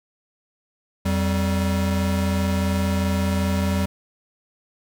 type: tone pair together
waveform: square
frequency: 86 / 193.06 Hz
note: F2 / G3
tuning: -26 / -26 cents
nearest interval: octave + major second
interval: 1400 cents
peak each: -23 dBFS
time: 1.05-3.86 s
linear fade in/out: 10 ms
effects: none